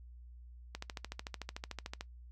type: click train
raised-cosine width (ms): 0.2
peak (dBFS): -23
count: 18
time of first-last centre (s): 0.75-2.009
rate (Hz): 13.5
effects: noise-tail reverb RT60 0.1 s tail -20 dB re dry + added 60 Hz sine -50 dBFS peak until 2.31 s